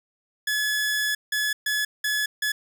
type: tone bursts at uneven times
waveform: sawtooth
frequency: 1706 Hz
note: G#6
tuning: 46 cents sharp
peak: -19 dBFS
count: 5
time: 0.47-1.15 / 1.32-1.53 / 1.66-1.85 / 2.04-2.26 / 2.42-2.52 s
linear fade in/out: 5 ms
effects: none